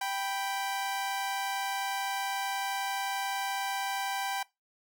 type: tone pair together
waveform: sawtooth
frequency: 784 / 987.8 Hz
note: G5 / B5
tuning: 0 / 0 cents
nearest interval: major third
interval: 400 cents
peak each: -28 / -34 dBFS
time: 0.01-4.43 s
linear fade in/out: 5 ms
effects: noise-tail reverb RT60 0.2 s tail -20 dB re dry